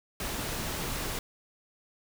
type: noise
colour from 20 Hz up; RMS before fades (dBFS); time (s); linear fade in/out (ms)
pink; -34; 0.2-1.19; 2
effects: none